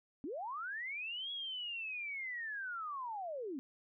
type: linear two-way sweep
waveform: sine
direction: up then down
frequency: 246.9 to 3355 to 246.9 Hz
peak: -39 dBFS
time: 0.24-3.59 s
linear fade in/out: 0 ms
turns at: 1.31 s
effects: none